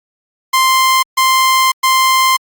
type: tone bursts at uneven times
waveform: sawtooth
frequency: 1046.5 Hz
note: C6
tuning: in tune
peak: -5 dBFS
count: 3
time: 0.53-1.03 / 1.17-1.72 / 1.83-2.37 s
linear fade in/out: 10 ms
effects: Opus 48 kbps

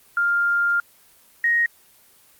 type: tone pair in turn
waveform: sine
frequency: 1400 / 1874.7 Hz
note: F6 / A#6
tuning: +4 / +9 cents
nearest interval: perfect fourth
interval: 505 cents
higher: second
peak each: -17 / -16 dBFS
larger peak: second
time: 0.17-0.8 / 1.44-1.66 s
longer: first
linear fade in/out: 2 ms
effects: white hiss -54 dBFS RMS until 2.39 s + Opus 24 kbps

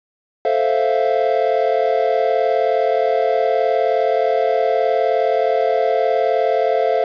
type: chord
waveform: triangle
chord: F major seventh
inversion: first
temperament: equal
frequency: 440 / 523.3 / 659.3 / 698.5 Hz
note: A4 / C5 / E5 / F5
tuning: 0 / 0 / 0 / 0 cents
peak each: -18 dBFS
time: 0.45-7.04 s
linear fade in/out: 2 ms
effects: resampled to 11025 Hz + 7-bit

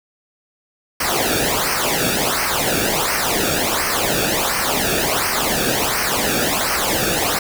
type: noise with flanger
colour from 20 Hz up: pink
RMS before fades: -19 dBFS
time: 1-7.39 s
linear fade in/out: 5 ms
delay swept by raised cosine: 0.27 to 1 ms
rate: 1.4 Hz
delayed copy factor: -0.8
effects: none

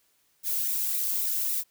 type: noise with flanger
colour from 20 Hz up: violet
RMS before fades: -28 dBFS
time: 0.43-1.64 s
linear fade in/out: 50 ms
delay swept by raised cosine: 0.62 to 1.72 ms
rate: 3.7 Hz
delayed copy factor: -0.5
effects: white hiss -68 dBFS RMS until 1.7 s

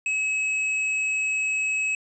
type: tone with tanh clipping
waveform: sine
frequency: 2569 Hz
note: E7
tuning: 45 cents flat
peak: -24 dBFS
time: 0.06-1.95 s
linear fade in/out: 2 ms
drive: 9 dB
effects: resampled to 24000 Hz

